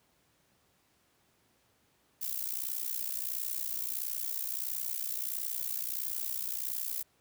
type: noise with amplitude modulation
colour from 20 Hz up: violet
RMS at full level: -32 dBFS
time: 2.21-7.03 s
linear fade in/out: 10 ms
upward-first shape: sine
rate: 61.5 Hz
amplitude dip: 85%
effects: pink hiss -70 dBFS RMS until 7.2 s + high-pass 80 Hz 12 dB/octave